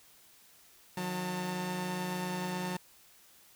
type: tone cluster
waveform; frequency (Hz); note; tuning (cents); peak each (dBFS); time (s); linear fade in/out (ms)
sawtooth; 154.8 / 181.7 / 899; D#3 / F#3 / A5; -9 / -31 / +37; -40 / -31 / -36; 0.97-2.77; 5
effects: white hiss -60 dBFS RMS until 3.55 s